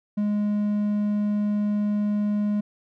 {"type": "tone", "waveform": "triangle", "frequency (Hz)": 207.7, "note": "G#3", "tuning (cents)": 0, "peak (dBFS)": -19, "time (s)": [0.17, 2.61], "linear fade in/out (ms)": 10, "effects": []}